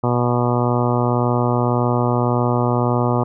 harmonic tone, 121.8 Hz, B2, 24 cents flat, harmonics 1 / 2 / 3 / 4 / 5 / 6 / 7 / 8 / 9 / 10, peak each -19 / -22 / -24 / -25 / -26 / -27 / -27 / -28 / -29 / -29 dBFS, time 0.03-3.24 s, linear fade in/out 10 ms, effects none

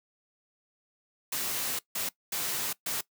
white noise bursts at uneven times, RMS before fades -32 dBFS, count 4, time 1.32-1.79 / 1.95-2.09 / 2.32-2.73 / 2.86-3.01 s, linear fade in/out 5 ms, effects noise-tail reverb RT60 0.1 s tail -20 dB re dry + high-pass 100 Hz 12 dB/octave

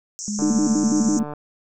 pink band-pass noise, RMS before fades -32 dBFS, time 0.19-1.19 s, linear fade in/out 0 ms, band 5600 to 7500 Hz, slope 96 dB/octave
sine tone, 207.7 Hz, G#3, in tune, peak -24 dBFS, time 0.28-1.2 s, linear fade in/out 0 ms
click train, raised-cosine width 1 ms, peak -19 dBFS, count 141, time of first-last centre 0.39-1.336 s, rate 148 Hz
sine tone with vibrato, 260.4 Hz, C4, 8 cents flat, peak -17 dBFS, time 0.42-1.23 s, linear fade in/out 2 ms, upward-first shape square, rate 6 Hz, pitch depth 270 cents each way
effects none

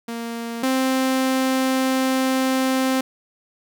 sawtooth tone pair in turn, 232.3 / 262 Hz, A#3 / C4, -6 / +2 cents, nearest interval major second, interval 208 cents, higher second, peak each -23 / -14 dBFS, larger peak second, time 0.08-0.63 / 0.63-3.01 s, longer second, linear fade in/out 5 ms, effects none

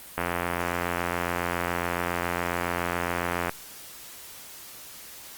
click train, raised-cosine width 0.5 ms, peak -11 dBFS, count 290, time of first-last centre 0.18-3.494 s, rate 87.2 Hz, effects white hiss -44 dBFS RMS until 5.37 s + Opus 32 kbps

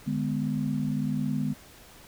sine chord, G# diminished, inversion second, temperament just, 149.51 / 207.7 / 249.2 Hz, D3 / G#3 / B3, +31 / 0 / +16 cents, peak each -30 dBFS, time 0.06-1.54 s, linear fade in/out 20 ms, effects pink hiss -51 dBFS RMS until 2.07 s

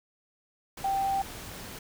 sine tone in noise, 782 Hz, G5, 4 cents flat, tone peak -25 dBFS, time 0.84-1.22 s, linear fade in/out 5 ms, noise pink, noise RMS -42 dBFS, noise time 0.77-1.79 s, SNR +14 dB, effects none

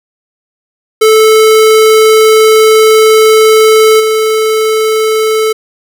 square tone with level steps, 437.1 Hz, A4, 11 cents flat, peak -3 / -8 dBFS, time 1.01-5.53 s, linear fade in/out 10 ms, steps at 3.99 s, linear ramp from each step 20 ms, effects none

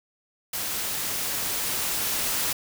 white noise with level ramp, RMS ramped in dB -30 to -26 dBFS, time 0.53-2.53 s, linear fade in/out 5 ms, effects none

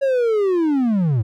triangle linear sweep, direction down, 558 to 100 Hz, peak -13 dBFS, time 0.01-1.23 s, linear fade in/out 20 ms, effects none

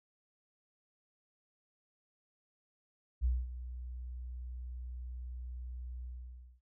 sine tone with ADSR envelope, 61.74 Hz, B1, in tune, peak -26 dBFS, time 3.21-6.61 s, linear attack 37 ms, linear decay 220 ms, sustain -14 dB, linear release 570 ms, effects none

